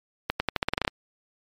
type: accelerating click train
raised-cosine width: 0.3 ms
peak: -7 dBFS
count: 11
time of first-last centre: 0.3-0.878 s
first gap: 100 ms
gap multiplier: 0.87
effects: MP3 64 kbps